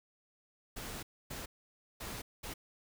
pink noise bursts at uneven times, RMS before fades -43 dBFS, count 4, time 0.76-1.03 / 1.3-1.46 / 2-2.22 / 2.43-2.54 s, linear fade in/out 10 ms, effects none

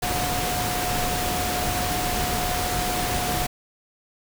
sine tone in noise, 722 Hz, F#5, 43 cents flat, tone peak -28 dBFS, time 0.02-3.47 s, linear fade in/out 10 ms, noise pink, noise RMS -26 dBFS, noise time 0.02-3.47 s, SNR -5 dB, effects none

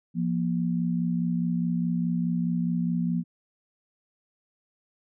sine tone pair together, 172.8 / 237.6 Hz, F3 / A#3, -18 / +33 cents, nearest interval tritone, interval 551 cents, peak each -25 / -28 dBFS, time 0.14-3.24 s, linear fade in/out 50 ms, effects none

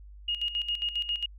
sine tone with tremolo, 2862 Hz, F7, 42 cents sharp, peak -26 dBFS, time 0.28-1.26 s, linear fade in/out 5 ms, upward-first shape square, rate 7.4 Hz, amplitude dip 70%, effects added 50 Hz sine -45 dBFS peak until 1.38 s

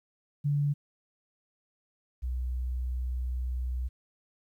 sine tone pair in turn, 144.4 / 62.42 Hz, D3 / B1, -29 / +19 cents, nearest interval octave + minor third, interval 1452 cents, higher first, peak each -24 / -29 dBFS, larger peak first, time 0.44-0.74 / 2.22-3.89 s, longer second, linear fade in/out 20 ms, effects 11-bit

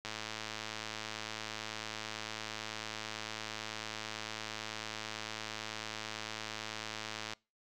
click train, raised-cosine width 0.2 ms, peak -22 dBFS, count 795, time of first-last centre 0.05-7.334 s, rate 109 Hz, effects noise-tail reverb RT60 0.3 s tail -25 dB re dry

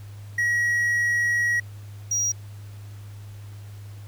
triangle tone pair in turn, 1909 / 5739 Hz, A#6 / F8, +41 / +46 cents, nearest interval octave + perfect fifth, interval 1905 cents, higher second, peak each -18 / -20 dBFS, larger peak first, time 0.38-1.6 / 2.11-2.32 s, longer first, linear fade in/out 5 ms, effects added 102 Hz sine -37 dBFS peak until 4.07 s + pink hiss -53 dBFS RMS until 4.07 s

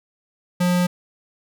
square tone, 178.3 Hz, F3, 36 cents sharp, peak -17 dBFS, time 0.6-0.87 s, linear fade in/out 10 ms, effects none

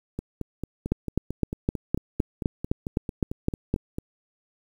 two click trains, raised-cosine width 3 ms, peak -17 / -9 dBFS, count 18 / 12, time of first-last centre 0.19-3.985 / 0.92-3.741 s, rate 4.48 / 3.9 Hz, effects 8-bit

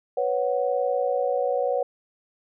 sine chord, B suspended second, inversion none, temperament equal, 493.9 / 554.4 / 740 Hz, B4 / C#5 / F#5, 0 / 0 / 0 cents, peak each -25 / -25 / -28 dBFS, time 0.17-1.83 s, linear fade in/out 5 ms, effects none

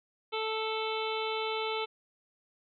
harmonic tone, 440 Hz, A4, in tune, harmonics 1 / 2 / 3 / 5 / 6 / 7 / 8 / 9, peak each -34 / -37 / -39 / -41 / -42 / -42 / -43 / -44 dBFS, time 0.32-1.86 s, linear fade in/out 20 ms, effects none

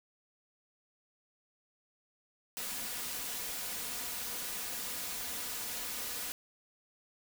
white noise with comb filter, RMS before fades -39 dBFS, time 2.57-6.32 s, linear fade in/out 0 ms, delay 4.1 ms, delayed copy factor +0.5, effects none

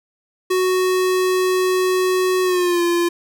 square tone with pitch glide, 370 to 345.2 Hz, F#4 to F4, 0 to -20 cents, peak -16 dBFS, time 0.5-3.09 s, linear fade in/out 10 ms, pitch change -120 cents, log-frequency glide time 2.43-2.82 s, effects none

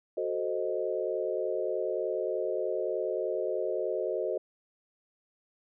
sine chord, F# diminished seventh, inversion none, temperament equal, 370 / 440 / 523.3 / 622.3 Hz, F#4 / A4 / C5 / Eb5, 0 / 0 / 0 / 0 cents, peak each -34 dBFS, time 0.17-4.38 s, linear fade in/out 5 ms, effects none

